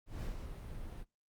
brown noise with ADSR envelope, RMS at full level -38 dBFS, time 0.06-1.05 s, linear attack 170 ms, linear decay 110 ms, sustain -6 dB, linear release 43 ms, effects noise-tail reverb RT60 0.2 s tail -23 dB re dry + Opus 48 kbps

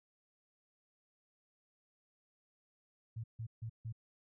sine tone bursts, 113.1 Hz, A2, 48 cents sharp, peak -39 dBFS, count 4, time 3.16-3.926 s, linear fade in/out 10 ms, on 79 ms, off 150 ms, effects none

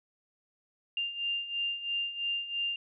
sine beating tone pair, 2794 / 2797 Hz, F7 / F7, 0 / +2 cents, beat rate 3 Hz, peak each -37 / -32 dBFS, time 0.97-2.76 s, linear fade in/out 2 ms, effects none

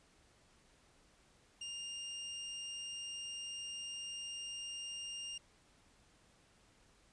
sawtooth tone, 2809 Hz, F7, 9 cents sharp, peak -39 dBFS, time 1.61-5.38 s, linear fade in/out 5 ms, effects pink hiss -68 dBFS RMS until 7.12 s + resampled to 22050 Hz

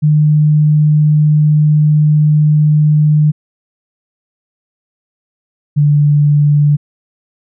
sine tone pair in turn, 151.3 / 146.74 Hz, D#3 / D3, -48 / -1 cents, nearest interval minor second, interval 53 cents, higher first, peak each -6 dBFS, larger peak neither, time 0.02-3.32 / 5.76-6.77 s, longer first, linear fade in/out 20 ms, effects none

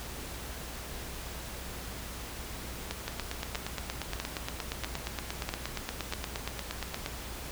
two click trains, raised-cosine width 0.2 ms, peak -15 / -16 dBFS, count 6 / 35, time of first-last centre 2.91-6.136 / 3.08-7.061 s, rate 1.55 / 8.54 Hz, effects added 60 Hz sine -44 dBFS peak until 7.51 s + pink hiss -42 dBFS RMS until 7.51 s

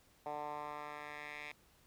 10% pulse tone with band-pass filter sweep, 148.4 Hz, D3, 18 cents sharp, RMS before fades -45 dBFS, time 0.26-1.52 s, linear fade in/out 2 ms, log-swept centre 760 to 2400 Hz, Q 2.4, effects pink hiss -68 dBFS RMS until 1.86 s

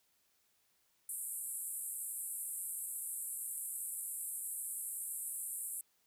pink band-pass noise, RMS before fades -42 dBFS, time 1.09-5.81 s, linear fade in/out 2 ms, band 8000 to 13000 Hz, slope 96 dB/octave, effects white hiss -75 dBFS RMS until 6.06 s

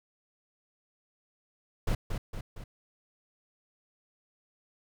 brown noise with echo, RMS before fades -27 dBFS, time 1.87-1.95 s, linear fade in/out 5 ms, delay 230 ms, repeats 3, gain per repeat -5 dB, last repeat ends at 2.64 s, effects none

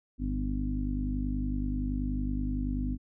harmonic tone with a mistuned harmonic, 50.6 Hz, G#1, 44 cents flat, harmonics 1 / 2 / 3 / 4 / 5 / 6, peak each -31 / -39 / -40 / -43 / -33 / -42 dBFS, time 0.18-2.98 s, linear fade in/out 50 ms, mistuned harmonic 6, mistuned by -16 cents, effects none

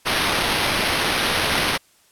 white noise with sample-and-hold, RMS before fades -21 dBFS, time 0.05-1.78 s, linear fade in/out 20 ms, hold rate 7350 Hz, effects white hiss -57 dBFS RMS until 2.11 s + low-pass 12000 Hz 12 dB/octave

